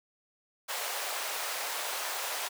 pink high-pass noise, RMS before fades -35 dBFS, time 0.68-2.49 s, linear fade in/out 20 ms, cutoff 580 Hz, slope 24 dB/octave, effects none

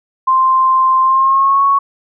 sine tone with pitch glide, 1046.5 to 1108.7 Hz, C6 to C#6, 0 to 0 cents, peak -8 dBFS, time 0.27-1.79 s, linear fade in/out 10 ms, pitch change +100 cents, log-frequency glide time 1.02-1.63 s, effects none

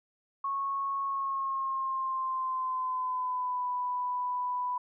sine tone with pitch glide, 1100 to 991.4 Hz, C#6 to B5, -14 to +6 cents, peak -29 dBFS, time 0.44-4.78 s, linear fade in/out 5 ms, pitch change -180 cents, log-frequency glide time 1.04-3.67 s, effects none

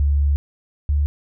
sine tone pair in turn, 71.5 / 72.62 Hz, D2 / D2, -46 / -19 cents, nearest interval unison, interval 27 cents, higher second, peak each -14 / -15 dBFS, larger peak first, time 0-0.36 / 0.89-1.06 s, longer first, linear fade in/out 0 ms, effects none

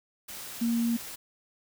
sine tone in noise, 233.1 Hz, A#3, in tune, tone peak -24 dBFS, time 0.61-0.97 s, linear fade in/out 10 ms, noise white, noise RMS -41 dBFS, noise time 0.28-1.16 s, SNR +14 dB, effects none

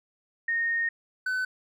sine / triangle tone pair in turn, 1849 / 1510.6 Hz, A#6 / F#6, -15 / +35 cents, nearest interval minor third, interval 350 cents, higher first, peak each -24 / -24 dBFS, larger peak neither, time 0.48-0.89 / 1.26-1.45 s, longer first, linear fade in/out 5 ms, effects none

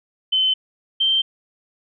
sine tone pair in turn, 3059 / 3134 Hz, G7 / G7, -43 / -1 cents, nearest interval unison, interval 42 cents, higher second, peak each -15 dBFS, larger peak neither, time 0.32-0.54 / 1-1.22 s, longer neither, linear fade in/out 10 ms, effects none

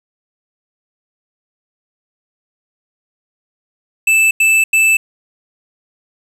square tone bursts, 2637 Hz, E7, in tune, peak -9 dBFS, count 3, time 4.07-4.97 s, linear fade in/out 5 ms, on 240 ms, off 90 ms, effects low-pass 12000 Hz 12 dB/octave + 7-bit

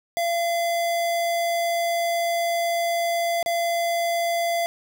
square tone with dropouts, 682 Hz, F5, 41 cents flat, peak -22 dBFS, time 0.17-4.66 s, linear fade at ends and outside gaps 0 ms, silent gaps 3.428-3.461 s, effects none

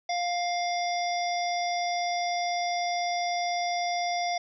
harmonic tone, 702 Hz, F5, 9 cents sharp, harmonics 1 / 3 / 5 / 7 / 8, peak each -27 / -35 / -40 / -39 / -39 dBFS, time 0.09-4.38 s, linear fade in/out 5 ms, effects none

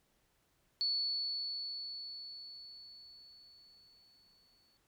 sine tone with exponential decay, 4433 Hz, C#8, 1 cent flat, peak -30 dBFS, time 0.81-4.77 s, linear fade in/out 0 ms, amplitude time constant 860 ms, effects pink hiss -75 dBFS RMS until 4.87 s

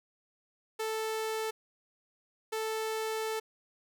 sawtooth tone pair in turn, 440 / 440 Hz, A4 / A4, 0 / 0 cents, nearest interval unison, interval 0 cents, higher neither, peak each -28 dBFS, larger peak neither, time 0.79-1.51 / 2.52-3.4 s, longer second, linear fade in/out 10 ms, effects none

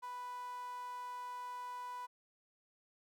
sawtooth tone with high-pass filter, 493.9 Hz, B4, in tune, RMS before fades -45 dBFS, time 0.02-2.07 s, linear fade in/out 20 ms, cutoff 1000 Hz, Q 7.8, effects none

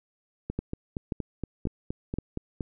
two click trains, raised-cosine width 3 ms, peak -16 / -18 dBFS, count 4 / 10, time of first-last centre 0.59-2.186 / 0.5-2.608 s, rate 1.88 / 4.27 Hz, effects none

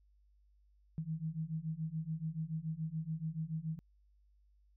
sine beating tone pair, 155.56 / 162.56 Hz, D#3 / E3, 0 / -24 cents, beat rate 7 Hz, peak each -40 / -39 dBFS, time 0.98-3.79 s, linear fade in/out 0 ms, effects added 50 Hz sine -65 dBFS peak until 4.76 s

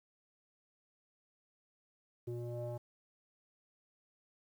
square tone with low-pass filter sweep, 119.8 Hz, A#2, 48 cents sharp, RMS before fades -41 dBFS, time 2.27-2.78 s, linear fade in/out 10 ms, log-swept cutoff 400 to 720 Hz, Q 5.2, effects 11-bit

